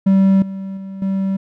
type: tone with level steps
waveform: triangle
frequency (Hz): 193.2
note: G3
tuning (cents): -25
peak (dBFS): -7 / -22 / -25 / -14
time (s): 0.06-1.37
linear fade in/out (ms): 10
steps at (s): 0.42 / 0.77 / 1.02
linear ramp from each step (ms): 2
effects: none